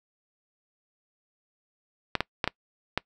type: clicks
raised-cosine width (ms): 0.3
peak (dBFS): -8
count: 5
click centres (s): 2.153 / 2.206 / 2.442 / 2.476 / 2.976
effects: noise-tail reverb RT60 0.1 s tail -24 dB re dry